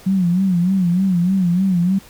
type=tone with vibrato; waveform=sine; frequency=182.6 Hz; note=F#3; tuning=23 cents flat; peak=-13 dBFS; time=0.06-1.99 s; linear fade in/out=10 ms; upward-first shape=sine; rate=3.3 Hz; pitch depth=110 cents each way; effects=pink hiss -44 dBFS RMS until 2.09 s